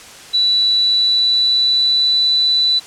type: tone with pitch glide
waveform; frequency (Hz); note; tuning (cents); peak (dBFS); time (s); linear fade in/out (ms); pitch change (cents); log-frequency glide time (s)
sine; 3951 to 3978; B7 to B7; 0 to +12; -11; 0.33-2.8; 20; +12; 0.73-2.34
effects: white hiss -37 dBFS RMS until 2.86 s + low-pass 8000 Hz 12 dB/octave